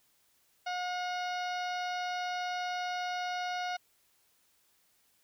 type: harmonic tone with a mistuned harmonic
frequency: 721 Hz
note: F#5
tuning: 45 cents flat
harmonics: 1 / 2 / 3 / 4 / 5 / 6 / 7 / 8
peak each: -34 / -40 / -44 / -46 / -48 / -50 / -51 / -52 dBFS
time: 0.66-3.77 s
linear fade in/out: 10 ms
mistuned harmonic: 5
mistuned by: +49 cents
effects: white hiss -70 dBFS RMS until 5.23 s